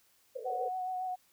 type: band-pass noise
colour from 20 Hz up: white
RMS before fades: -39 dBFS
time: 0.35-0.69 s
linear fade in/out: 10 ms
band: 470 to 540 Hz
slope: 96 dB/octave
type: tone with vibrato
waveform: sine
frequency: 740 Hz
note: F#5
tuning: in tune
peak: -33 dBFS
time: 0.45-1.16 s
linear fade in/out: 20 ms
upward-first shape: sine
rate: 7.2 Hz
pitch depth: 20 cents each way
effects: white hiss -68 dBFS RMS until 1.32 s